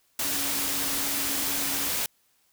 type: tone in noise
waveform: sine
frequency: 279.7 Hz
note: C#4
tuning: 16 cents sharp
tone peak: -39 dBFS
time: 0.25-1.89 s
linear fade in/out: 2 ms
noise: white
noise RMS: -28 dBFS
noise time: 0.19-2.06 s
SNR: -14 dB
effects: white hiss -67 dBFS RMS until 2.52 s